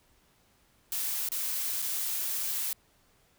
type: noise with dropouts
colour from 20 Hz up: blue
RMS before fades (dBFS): -32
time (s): 0.92-2.73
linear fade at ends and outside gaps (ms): 1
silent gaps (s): 1.288-1.318 / 1.82-1.824
effects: pink hiss -66 dBFS RMS until 3.38 s